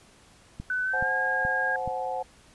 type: click train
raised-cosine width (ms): 5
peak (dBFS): -23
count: 4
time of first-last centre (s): 0.6-1.877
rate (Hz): 2.35
type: tone with pitch glide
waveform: sine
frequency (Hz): 1502 to 1628.5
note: F#6 to G#6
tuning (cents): +26 to -34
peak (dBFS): -25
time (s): 0.7-1.76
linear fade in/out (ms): 2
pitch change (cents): +140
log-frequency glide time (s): 0.83-1.1
type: chord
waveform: sine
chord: F# diminished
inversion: second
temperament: equal with one note detuned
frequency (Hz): 523.3 / 740 / 857.4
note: C5 / F#5 / A5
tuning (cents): 0 / 0 / -45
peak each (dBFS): -33 / -31 / -34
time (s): 0.93-2.23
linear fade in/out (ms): 10
effects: pink hiss -56 dBFS RMS until 2.54 s + resampled to 24000 Hz